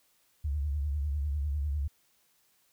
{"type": "tone with vibrato", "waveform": "sine", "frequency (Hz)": 72.2, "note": "D2", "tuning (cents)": -29, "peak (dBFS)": -28, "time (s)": [0.44, 1.88], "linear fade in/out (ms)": 10, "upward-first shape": "triangle", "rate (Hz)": 10, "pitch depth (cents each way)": 130, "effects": ["white hiss -69 dBFS RMS until 2.72 s"]}